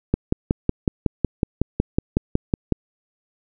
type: click train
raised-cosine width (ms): 3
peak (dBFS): -4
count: 15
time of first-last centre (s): 0.14-2.723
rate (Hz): 5.42
effects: none